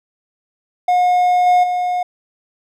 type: tone with level steps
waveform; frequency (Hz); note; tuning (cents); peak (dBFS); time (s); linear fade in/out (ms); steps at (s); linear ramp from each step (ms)
triangle; 720; F#5; -47; -9 / -7 / -14; 0.88-2.03; 5; 1.46 / 1.63; 10
effects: none